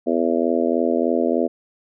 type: harmonic tone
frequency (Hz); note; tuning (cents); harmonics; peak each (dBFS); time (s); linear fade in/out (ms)
83.3; E2; +19; 3 / 4 / 5 / 6 / 7 / 8; -22 / -23 / -24 / -25 / -25 / -26; 0.06-1.48; 20
effects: none